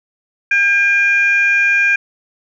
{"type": "tone pair together", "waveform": "sine", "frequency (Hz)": [1606.5, 2411], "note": ["G6", "D7"], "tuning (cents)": [42, 45], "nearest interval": "perfect fifth", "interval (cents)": 703, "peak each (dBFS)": -12, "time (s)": [0.51, 1.96], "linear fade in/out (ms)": 5, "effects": ["tanh soft clip ceiling -4 dBFS"]}